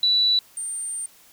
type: tone pair in turn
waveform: sine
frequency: 3951 / 8870 Hz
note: B7 / C#9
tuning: 0 / 0 cents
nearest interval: octave + major second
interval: 1400 cents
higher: second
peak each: -16 / -27 dBFS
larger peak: first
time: 0.03-0.39 / 0.57-1.06 s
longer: second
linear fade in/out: 2 ms
effects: white hiss -53 dBFS RMS until 1.32 s